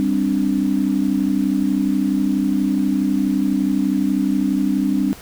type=chord; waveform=sine; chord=G suspended fourth; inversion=none; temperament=equal with one note detuned; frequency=197.02 / 261.6 / 293.7 Hz; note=G3 / C4 / D4; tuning=+9 / 0 / 0 cents; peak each=-20 dBFS; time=0-5.13 s; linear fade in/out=0 ms; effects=pink hiss -40 dBFS RMS until 5.21 s